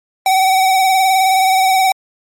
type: tone with vibrato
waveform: square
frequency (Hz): 760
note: F#5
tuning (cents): +46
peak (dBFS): -10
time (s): 0.26-1.92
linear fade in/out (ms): 2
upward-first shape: triangle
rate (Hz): 19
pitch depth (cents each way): 43
effects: MP3 96 kbps